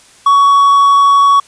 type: tone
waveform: triangle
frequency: 1122 Hz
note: C#6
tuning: 21 cents sharp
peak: -3 dBFS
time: 0.26-1.4 s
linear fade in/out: 5 ms
effects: white hiss -43 dBFS RMS until 1.47 s + resampled to 22050 Hz